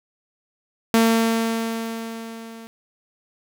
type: tone with level ramp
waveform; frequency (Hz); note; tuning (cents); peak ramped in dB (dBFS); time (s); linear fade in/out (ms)
sawtooth; 226.9; A#3; -47; -9 to -34; 0.94-2.67; 0
effects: none